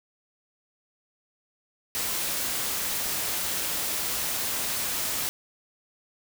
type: noise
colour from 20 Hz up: white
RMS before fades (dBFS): -29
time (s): 1.95-5.29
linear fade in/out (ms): 0
effects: none